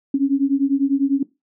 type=beating tone pair; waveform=sine; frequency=271.1 / 281.1 Hz; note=C#4 / C#4; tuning=-38 / +24 cents; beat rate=10 Hz; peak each=-18 dBFS; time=0.14-1.23 s; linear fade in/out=5 ms; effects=noise-tail reverb RT60 0.2 s tail -18 dB re dry